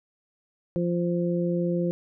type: harmonic tone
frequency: 173.8 Hz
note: F3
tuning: 8 cents flat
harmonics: 1 / 2 / 3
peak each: -25 / -28 / -30 dBFS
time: 0.76-1.91 s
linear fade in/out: 0 ms
effects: none